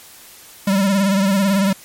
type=tone with vibrato; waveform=square; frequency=196 Hz; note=G3; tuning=in tune; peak=-14 dBFS; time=0.67-1.73 s; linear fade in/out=5 ms; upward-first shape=sine; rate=18 Hz; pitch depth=64 cents each way; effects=white hiss -42 dBFS RMS until 1.84 s + MP3 64 kbps